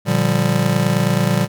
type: chord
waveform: square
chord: G minor seventh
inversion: first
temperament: just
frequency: 117.6 / 147 / 176.4 / 196 Hz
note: Bb2 / D3 / F3 / G3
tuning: +16 / +2 / +18 / 0 cents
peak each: -21 dBFS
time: 0.05-1.48 s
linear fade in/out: 50 ms
effects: none